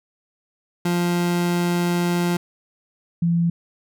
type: tone pair in turn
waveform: 30% pulse / sine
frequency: 174.61 / 169.74 Hz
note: F3 / F3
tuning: 0 / -49 cents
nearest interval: unison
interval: 49 cents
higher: first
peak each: -16 dBFS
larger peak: neither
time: 0.85-2.37 / 3.22-3.5 s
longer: first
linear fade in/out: 5 ms
effects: none